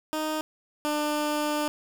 15% pulse tone pair in turn, 310 / 298.7 Hz, D#4 / D4, -6 / +29 cents, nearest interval minor second, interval 65 cents, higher first, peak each -21 / -19 dBFS, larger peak second, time 0.13-0.41 / 0.85-1.68 s, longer second, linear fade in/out 0 ms, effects 9-bit

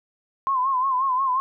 sine tone with vibrato, 1046.5 Hz, C6, in tune, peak -19 dBFS, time 0.47-1.4 s, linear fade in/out 0 ms, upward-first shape sine, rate 5.6 Hz, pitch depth 82 cents each way, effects none

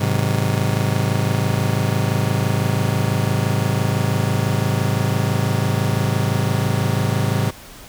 40% pulse chord, Ab dominant seventh, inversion none, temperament just, 103.83 / 129.78 / 155.74 / 186.89 Hz, Ab2 / C3 / Eb3 / Gb3, 0 / -14 / +2 / +18 cents, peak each -20 / -20 / -25 / -25 dBFS, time 0-7.51 s, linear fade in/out 10 ms, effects pink hiss -40 dBFS RMS until 7.88 s

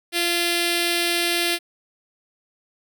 5% pulse tone with notch filter, 344.1 Hz, F4, 26 cents flat, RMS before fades -22 dBFS, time 0.12-1.59 s, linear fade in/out 50 ms, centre 1100 Hz, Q 0.74, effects none

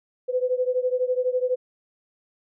sine beating tone pair, 500 / 512 Hz, B4 / C5, +21 / -38 cents, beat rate 12 Hz, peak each -23 / -25 dBFS, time 0.28-1.56 s, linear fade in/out 20 ms, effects none

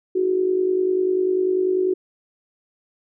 sine tone with amplitude modulation, 370.7 Hz, F#4, 3 cents sharp, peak -14 dBFS, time 0.15-1.94 s, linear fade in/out 10 ms, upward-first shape sine, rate 50.1 Hz, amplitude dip 65%, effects none

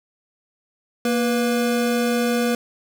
square tone pair together, 234.6 / 489.2 Hz, A#3 / B4, +11 / -16 cents, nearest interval octave + minor second, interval 1273 cents, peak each -21 / -23 dBFS, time 1.05-2.55 s, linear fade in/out 2 ms, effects none

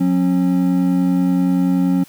triangle tone pair together, 180.9 / 271.3 Hz, F#3 / C#4, -39 / -37 cents, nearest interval perfect fifth, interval 702 cents, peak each -14 dBFS, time 0-2.04 s, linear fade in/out 10 ms, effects white hiss -47 dBFS RMS until 2.08 s

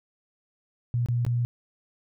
sine tone with dropouts, 120.2 Hz, B2, 46 cents flat, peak -22 dBFS, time 0.94-1.45 s, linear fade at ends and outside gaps 0 ms, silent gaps 1.06-1.086 / 1.25-1.265 s, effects none

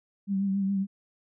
sine tone with vibrato, 195.9 Hz, G3, 1 cent flat, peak -24 dBFS, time 0.27-0.87 s, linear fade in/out 50 ms, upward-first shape triangle, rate 7.2 Hz, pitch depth 42 cents each way, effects none

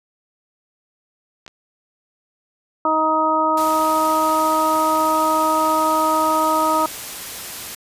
clicks, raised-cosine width 0.2 ms, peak -22 dBFS, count 2, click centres 1.464 / 1.479 s
harmonic tone, 314.3 Hz, D#4, 18 cents sharp, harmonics 1 / 2 / 3 / 4, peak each -24 / -22 / -19 / -19 dBFS, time 2.85-6.86 s, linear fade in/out 2 ms
white noise, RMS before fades -31 dBFS, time 3.57-7.75 s, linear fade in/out 5 ms
effects resampled to 32000 Hz

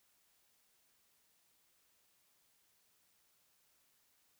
silence, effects white hiss -74 dBFS RMS until 4.39 s

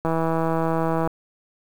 click train, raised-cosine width 1 ms, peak -10 dBFS, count 168, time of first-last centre 0.05-1.075 s, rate 163 Hz, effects 7-bit

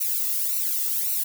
violet noise with flanger, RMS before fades -25 dBFS, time 0-1.24 s, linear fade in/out 10 ms, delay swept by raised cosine 0.59 to 1.31 ms, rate 1.8 Hz, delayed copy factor -1, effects none

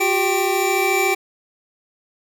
square tone cluster, 361.4 / 395.2 / 777 / 2332 Hz, F#4 / G4 / G5 / D7, -41 / +14 / -16 / -13 cents, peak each -23 dBFS, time 0-1.15 s, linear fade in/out 10 ms, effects none

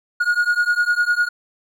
triangle beating tone pair, 1435 / 1444.9 Hz, F6 / F#6, +47 / -42 cents, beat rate 9.9 Hz, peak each -17 dBFS, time 0.2-1.29 s, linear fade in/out 10 ms, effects none

